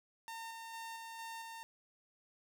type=tone with tremolo; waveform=sawtooth; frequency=910 Hz; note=A#5; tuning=42 cents flat; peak=-40 dBFS; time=0.28-1.63 s; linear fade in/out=0 ms; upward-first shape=square; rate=2.2 Hz; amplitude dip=25%; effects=none